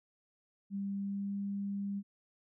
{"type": "tone with pitch glide", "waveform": "sine", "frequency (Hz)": [198.3, 199.79], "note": ["G3", "G3"], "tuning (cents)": [20, 33], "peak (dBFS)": -34, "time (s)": [0.7, 2.03], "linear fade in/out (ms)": 50, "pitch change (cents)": 13, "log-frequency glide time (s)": [0.95, 1.35], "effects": []}